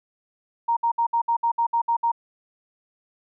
sine tone bursts, 932.3 Hz, A#5, in tune, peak -18 dBFS, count 10, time 0.68-2.118 s, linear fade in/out 10 ms, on 88 ms, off 62 ms, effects none

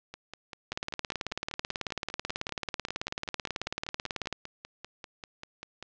two click trains, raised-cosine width 0.2 ms, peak -23 / -14 dBFS, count 30 / 67, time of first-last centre 0.14-5.826 / 0.72-4.327 s, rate 5.1 / 18.3 Hz, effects low-pass 6000 Hz 12 dB/octave

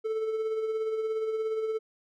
triangle tone with tremolo, 440 Hz, A4, in tune, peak -24 dBFS, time 0.04-1.79 s, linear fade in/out 20 ms, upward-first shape sine, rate 17 Hz, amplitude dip 40%, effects none

